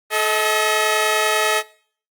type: tone pair together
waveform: 10% pulse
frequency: 432.7 / 634 Hz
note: A4 / D#5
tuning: -29 / +32 cents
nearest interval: perfect fifth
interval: 661 cents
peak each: -11 dBFS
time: 0.1-1.63 s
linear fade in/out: 50 ms
effects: noise-tail reverb RT60 0.5 s tail -19 dB re dry + Opus 32 kbps